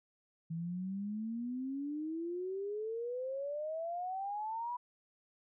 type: exponential sweep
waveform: sine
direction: up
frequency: 161.3 to 987.8 Hz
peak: -36 dBFS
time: 0.5-4.77 s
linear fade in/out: 10 ms
effects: none